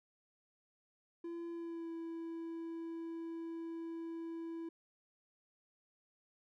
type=tone with pitch glide; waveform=triangle; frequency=338.7 to 331 Hz; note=E4 to E4; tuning=+47 to +7 cents; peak=-39 dBFS; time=1.24-4.69 s; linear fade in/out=5 ms; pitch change=-40 cents; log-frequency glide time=1.51-1.91 s; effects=none